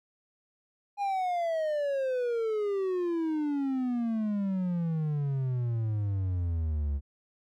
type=exponential sweep; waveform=triangle; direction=down; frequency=822 to 68.8 Hz; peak=-25 dBFS; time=0.97-7.01 s; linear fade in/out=50 ms; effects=none